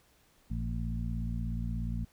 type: harmonic tone with a mistuned harmonic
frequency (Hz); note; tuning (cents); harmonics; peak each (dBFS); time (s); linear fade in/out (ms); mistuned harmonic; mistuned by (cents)
56.9; A#1; -41; 1 / 2 / 3 / 4; -34 / -37 / -39 / -40; 0.5-2.05; 10; 1; -110
effects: pink hiss -66 dBFS RMS until 2.12 s